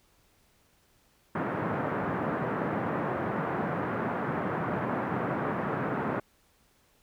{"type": "band-pass noise", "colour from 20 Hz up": "pink", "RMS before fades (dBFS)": -31, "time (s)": [1.35, 6.2], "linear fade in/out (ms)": 5, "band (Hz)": [130, 1600], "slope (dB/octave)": 24, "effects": ["pink hiss -66 dBFS RMS until 7.02 s"]}